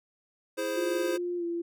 square chord, E augmented, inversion none, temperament equal, 329.6 / 415.3 / 523.3 Hz, E4 / G#4 / B#4, 0 / 0 / 0 cents, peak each -36 / -37 / -32 dBFS, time 0.57-1.18 s, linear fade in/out 20 ms
sine tone with pitch glide, 352.2 to 341 Hz, F4 to F4, +15 to -41 cents, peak -29 dBFS, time 0.76-1.62 s, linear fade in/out 10 ms, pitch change -56 cents, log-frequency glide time 1.37-1.44 s
effects none

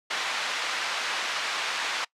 pink band-pass noise, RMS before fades -30 dBFS, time 0.1-2.05 s, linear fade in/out 10 ms, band 1100 to 4400 Hz, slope 12 dB/octave, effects noise-tail reverb RT60 0.1 s tail -23 dB re dry + low-pass 10000 Hz 12 dB/octave

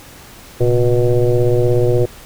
sine tone with frequency modulation, 239.7 Hz, A#3, 48 cents sharp, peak -10 dBFS, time 0.6-2.06 s, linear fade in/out 10 ms, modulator 124 Hz, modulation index 2.4, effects pink hiss -39 dBFS RMS until 2.25 s

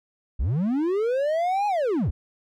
triangle linear two-way sweep, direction up then down, 44.88 to 842 to 44.88 Hz, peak -19 dBFS, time 0.39-2.11 s, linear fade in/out 10 ms, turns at 1.67 s, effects none

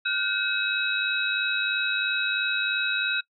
sine tone cluster, 1431 / 1534 / 2567 / 3833 Hz, F6 / G6 / E7 / A#7, +42 / -38 / -47 / +47 cents, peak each -29 dBFS, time 0.05-3.21 s, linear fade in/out 10 ms, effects noise-tail reverb RT60 0.1 s tail -24 dB re dry

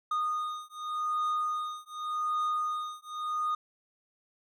triangle beating tone pair, 1231 / 1231.86 Hz, D#6 / D#6, -19 / -18 cents, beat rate 0.86 Hz, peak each -31 dBFS, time 0.11-3.55 s, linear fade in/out 5 ms, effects none

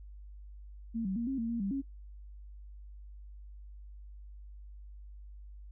sine tone with pitch steps, 227.9 / 190.1 / 233.6 / 268.4 / 228.9 / 233.5 / 196.8 / 273.7 Hz, A#3 / F#3 / A#3 / C4 / A#3 / A#3 / G3 / C#4, -39 / +47 / +4 / +44 / -31 / +3 / +7 / -22 cents, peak -31 dBFS, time 0.94-1.82 s, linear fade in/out 20 ms, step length 110 ms, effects noise-tail reverb RT60 0.2 s tail -24 dB re dry + added 50 Hz sine -46 dBFS peak until 5.71 s

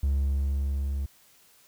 triangle tone with level ramp, 69.3 Hz, C#2, in tune, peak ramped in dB -19 to -25 dBFS, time 0.03-1.06 s, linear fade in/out 5 ms, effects tanh soft clip ceiling -15 dBFS + white hiss -59 dBFS RMS until 1.67 s

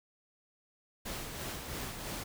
pink noise with tremolo, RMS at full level -39 dBFS, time 1.05-2.24 s, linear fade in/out 10 ms, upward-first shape sine, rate 3 Hz, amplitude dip 40%, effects none

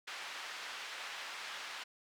pink band-pass noise, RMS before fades -45 dBFS, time 0.07-1.84 s, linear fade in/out 10 ms, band 1200 to 4200 Hz, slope 12 dB/octave, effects none

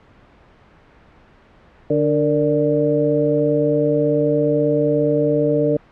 harmonic tone with a mistuned harmonic, 147 Hz, D3, 2 cents sharp, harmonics 1 / 2 / 3 / 4, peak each -23 / -20 / -18 / -20 dBFS, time 1.9-5.77 s, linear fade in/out 5 ms, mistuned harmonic 3, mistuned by +67 cents, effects pink hiss -49 dBFS RMS until 5.91 s + low-pass 2000 Hz 12 dB/octave

